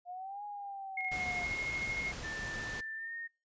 sine exponential two-way sweep, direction up then down, 705 to 830.6 to 705 Hz, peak -40 dBFS, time 0.05-1.47 s, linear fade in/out 50 ms, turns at 0.44 s
sine tone with tremolo, 2154 Hz, C7, 50 cents sharp, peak -33 dBFS, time 0.97-2.12 s, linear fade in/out 5 ms, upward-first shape square, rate 13 Hz, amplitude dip 35%
pink noise, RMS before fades -43 dBFS, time 1.11-2.81 s, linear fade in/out 10 ms
sine tone with pitch glide, 1777 to 1842.9 Hz, A6 to A#6, +17 to -20 cents, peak -39 dBFS, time 2.23-3.28 s, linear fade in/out 20 ms, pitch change +63 cents, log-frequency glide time 2.95-3.14 s
effects noise-tail reverb RT60 0.3 s tail -24 dB re dry + resampled to 16000 Hz

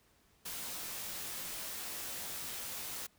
white noise with comb filter, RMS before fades -42 dBFS, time 0.45-3.07 s, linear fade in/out 10 ms, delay 18 ms, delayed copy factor -0.55, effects pink hiss -69 dBFS RMS until 3.18 s

